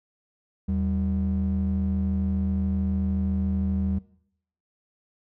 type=ring-modulated tone; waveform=triangle; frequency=137.1 Hz; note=C#3; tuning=19 cents flat; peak=-17 dBFS; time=0.68-3.99 s; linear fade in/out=10 ms; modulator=56.7 Hz; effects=noise-tail reverb RT60 0.7 s tail -22 dB re dry + tanh soft clip ceiling -15 dBFS